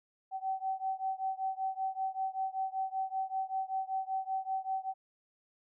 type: beating tone pair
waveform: sine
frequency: 763 / 768.2 Hz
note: G5 / G5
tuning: -47 / -35 cents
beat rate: 5.2 Hz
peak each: -35 / -36 dBFS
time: 0.31-4.94 s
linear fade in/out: 50 ms
effects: none